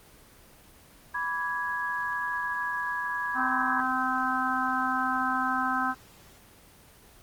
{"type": "chord", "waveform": "sine", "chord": "G# diminished", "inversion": "first", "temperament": "equal with one note detuned", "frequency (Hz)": [987.8, 1155.8, 1661.2], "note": ["B5", "D6", "G#6"], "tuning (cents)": [0, -28, 0], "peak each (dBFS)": [-32, -36, -30], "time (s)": [1.14, 3.81], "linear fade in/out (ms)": 10}
{"type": "harmonic tone", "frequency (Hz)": 258, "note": "C4", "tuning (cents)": -24, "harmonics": [1, 3, 4, 5, 6], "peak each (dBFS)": [-33, -32, -31, -30, -31], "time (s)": [3.34, 5.95], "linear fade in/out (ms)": 50}
{"effects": ["pink hiss -54 dBFS RMS until 7.22 s", "Opus 24 kbps"]}